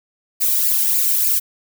violet noise with flanger, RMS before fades -17 dBFS, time 0.4-1.4 s, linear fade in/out 20 ms, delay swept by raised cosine 0.42 to 1.33 ms, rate 3.5 Hz, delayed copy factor +0.7, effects none

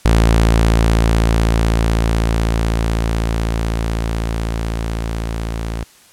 sawtooth tone with level ramp, 56 Hz, A1, 31 cents sharp, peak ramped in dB -5 to -17 dBFS, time 0.05-5.84 s, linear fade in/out 5 ms, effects white hiss -47 dBFS RMS until 6.12 s + low-pass 11000 Hz 12 dB/octave

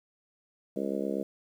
harmonic tone, 68.4 Hz, C#2, 23 cents flat, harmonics 3 / 4 / 5 / 6 / 7 / 8 / 9, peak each -35 / -36 / -36 / -38 / -36 / -39 / -40 dBFS, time 0.76-1.23 s, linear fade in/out 5 ms, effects 10-bit

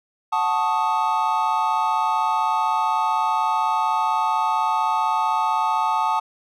triangle chord, D# half-diminished seventh, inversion first, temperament equal, 740 / 880 / 1108.7 / 1244.5 Hz, F#5 / A5 / C#6 / D#6, 0 / 0 / 0 / 0 cents, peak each -25 / -19 / -25 / -23 dBFS, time 0.32-6.2 s, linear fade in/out 10 ms, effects none

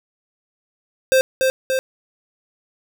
square tone with echo, 524 Hz, C5, 2 cents sharp, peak -12 dBFS, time 1.12-1.21 s, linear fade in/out 0 ms, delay 290 ms, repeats 2, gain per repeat -3 dB, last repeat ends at 1.79 s, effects none

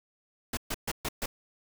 pink noise bursts, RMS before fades -32 dBFS, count 5, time 0.53-1.26 s, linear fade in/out 5 ms, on 42 ms, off 130 ms, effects none

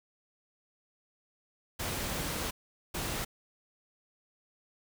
pink noise bursts at uneven times, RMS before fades -35 dBFS, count 2, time 1.79-2.51 / 2.94-3.25 s, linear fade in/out 10 ms, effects none

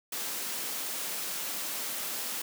white high-pass noise, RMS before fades -35 dBFS, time 0.12-2.42 s, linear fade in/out 5 ms, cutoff 180 Hz, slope 24 dB/octave, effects none

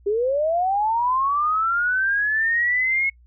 sine linear sweep, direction up, 392 to 2188 Hz, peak -18 dBFS, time 0.06-3.1 s, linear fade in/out 10 ms, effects noise-tail reverb RT60 0.1 s tail -25 dB re dry + added 60 Hz sine -49 dBFS peak until 3.26 s

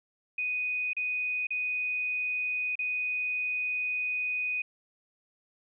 sine tone with dropouts, 2489 Hz, D#7, in tune, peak -28 dBFS, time 0.38-4.62 s, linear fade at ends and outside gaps 5 ms, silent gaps 0.933-0.966 / 1.47-1.505 / 2.755-2.79 s, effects none

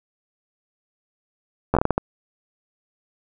slowing click train, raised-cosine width 1 ms, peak -4 dBFS, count 8, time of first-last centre 1.74-1.98 s, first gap 11 ms, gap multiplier 1.37, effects none

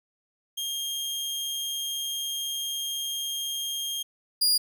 sawtooth tone pair in turn, 3222 / 4841 Hz, G7 / D#8, +47 / -48 cents, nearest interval perfect fifth, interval 705 cents, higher second, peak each -26 / -17 dBFS, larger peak second, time 0.57-4.03 / 4.41-4.58 s, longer first, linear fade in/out 10 ms, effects none

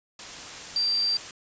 sine tone in noise, 4699 Hz, D8, in tune, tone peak -22 dBFS, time 0.76-1.17 s, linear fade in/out 2 ms, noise white, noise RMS -39 dBFS, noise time 0.19-1.31 s, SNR +14 dB, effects resampled to 16000 Hz

